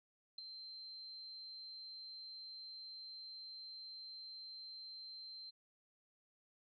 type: tone with ADSR envelope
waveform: sine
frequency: 4122 Hz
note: C8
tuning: 27 cents flat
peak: -40 dBFS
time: 0.38-5.51 s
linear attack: 5 ms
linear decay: 9 ms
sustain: -8 dB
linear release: 19 ms
effects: tanh soft clip ceiling -37 dBFS + MP3 48 kbps

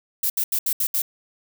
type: noise bursts at uneven times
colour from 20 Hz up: violet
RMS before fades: -22 dBFS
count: 6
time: 0.23-0.3 / 0.37-0.44 / 0.52-0.59 / 0.66-0.73 / 0.8-0.87 / 0.94-1.02 s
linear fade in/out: 5 ms
effects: none

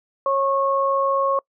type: tone pair together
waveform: sine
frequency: 547 / 1094 Hz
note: C#5 / C#6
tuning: -23 / -23 cents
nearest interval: octave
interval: 1200 cents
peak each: -20 dBFS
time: 0.26-1.39 s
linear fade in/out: 2 ms
effects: noise-tail reverb RT60 0.1 s tail -26 dB re dry

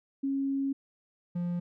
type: tone pair in turn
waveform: sine / triangle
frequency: 273.7 / 174.85 Hz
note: C#4 / F3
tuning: -22 / +2 cents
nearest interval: minor sixth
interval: 776 cents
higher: first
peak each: -27 dBFS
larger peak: neither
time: 0.23-0.73 / 1.35-1.6 s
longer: first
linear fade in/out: 10 ms
effects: none

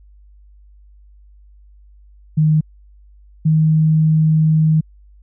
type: tone pair in turn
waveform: sine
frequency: 154.8 / 156.96 Hz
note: D#3 / D#3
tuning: -9 / +15 cents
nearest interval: unison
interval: 24 cents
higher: second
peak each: -10 dBFS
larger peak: neither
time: 2.37-2.61 / 3.45-4.81 s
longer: second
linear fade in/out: 10 ms
effects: added 50 Hz sine -43 dBFS peak until 5.22 s

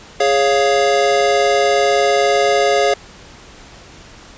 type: chord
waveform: square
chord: Db major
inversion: second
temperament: equal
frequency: 415.3 / 554.4 / 698.5 Hz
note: Ab4 / Db5 / F5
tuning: 0 / 0 / 0 cents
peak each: -17 dBFS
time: 0.2-2.94 s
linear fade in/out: 5 ms
effects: pink hiss -40 dBFS RMS until 4.37 s + resampled to 16000 Hz

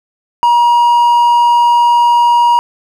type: tone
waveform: triangle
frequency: 953 Hz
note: A#5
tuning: 38 cents sharp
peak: -4 dBFS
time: 0.43-2.59 s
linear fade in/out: 0 ms
effects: none

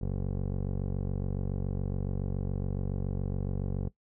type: tone with low-pass filter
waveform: 15% pulse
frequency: 47.13 Hz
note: F#1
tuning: 33 cents sharp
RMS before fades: -32 dBFS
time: 0.01-3.89 s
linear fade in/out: 10 ms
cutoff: 410 Hz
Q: 1
effects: noise-tail reverb RT60 0.1 s tail -18 dB re dry

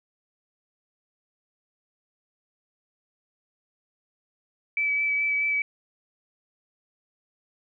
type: tone with vibrato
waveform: sine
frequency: 2299 Hz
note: D7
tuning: 37 cents flat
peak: -22 dBFS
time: 4.77-5.62 s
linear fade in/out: 2 ms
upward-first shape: sine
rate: 4.7 Hz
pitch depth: 14 cents each way
effects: none

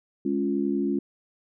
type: chord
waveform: sine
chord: Db major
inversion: second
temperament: equal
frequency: 207.7 / 277.2 / 349.2 Hz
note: Ab3 / Db4 / F4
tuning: 0 / 0 / 0 cents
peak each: -28 / -26 / -28 dBFS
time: 0.25-0.99 s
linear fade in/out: 5 ms
effects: none

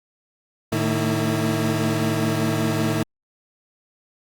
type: tone cluster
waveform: 30% pulse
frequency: 110.2 / 153.1 / 225.5 / 325.3 Hz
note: A2 / D#3 / A3 / E4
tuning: +3 / -28 / +43 / -23 cents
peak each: -23 dBFS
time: 0.72-3.03 s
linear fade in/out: 5 ms
effects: Opus 48 kbps

